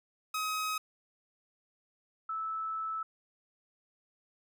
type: tone pair in turn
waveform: sawtooth / sine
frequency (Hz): 1267 / 1310.2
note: D#6 / E6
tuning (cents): +31 / -11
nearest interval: minor second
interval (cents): 58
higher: second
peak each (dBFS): -28 / -33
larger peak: first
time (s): 0.34-0.78 / 2.29-3.03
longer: second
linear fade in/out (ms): 5
effects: none